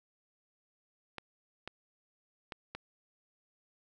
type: clicks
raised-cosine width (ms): 0.3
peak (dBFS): -24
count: 4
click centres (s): 1.183 / 1.676 / 2.522 / 2.75
effects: none